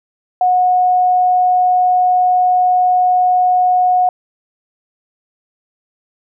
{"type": "tone", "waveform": "sine", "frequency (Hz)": 729, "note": "F#5", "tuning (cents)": -26, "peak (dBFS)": -9, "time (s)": [0.41, 4.09], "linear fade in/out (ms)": 2, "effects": []}